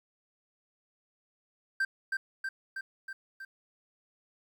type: tone with echo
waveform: triangle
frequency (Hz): 1568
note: G6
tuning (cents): 0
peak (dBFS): -24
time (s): 1.8-1.85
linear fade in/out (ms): 5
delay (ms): 320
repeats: 5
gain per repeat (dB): -3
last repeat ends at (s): 3.45
effects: 11-bit